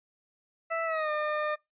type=tone with pitch glide; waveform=20% pulse; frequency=659.3 to 604.6 Hz; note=E5 to D#5; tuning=0 to -50 cents; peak=-23 dBFS; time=0.7-1.56 s; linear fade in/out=20 ms; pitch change=-150 cents; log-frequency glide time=0.85-1.11 s; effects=noise-tail reverb RT60 0.2 s tail -24 dB re dry + resampled to 8000 Hz